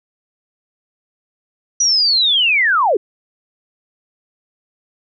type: linear sweep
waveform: sine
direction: down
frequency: 5900 to 349.2 Hz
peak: -11 dBFS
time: 1.8-2.97 s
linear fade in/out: 5 ms
effects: none